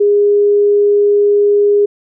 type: tone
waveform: sine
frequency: 409.9 Hz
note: G#4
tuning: 23 cents flat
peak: -7 dBFS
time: 0-1.86 s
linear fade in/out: 10 ms
effects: none